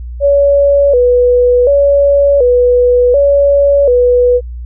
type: tone with vibrato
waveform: sine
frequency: 527 Hz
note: C5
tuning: 12 cents sharp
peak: -5 dBFS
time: 0.2-4.41 s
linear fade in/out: 50 ms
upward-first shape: square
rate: 0.68 Hz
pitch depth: 120 cents each way
effects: added 60 Hz sine -21 dBFS peak until 4.65 s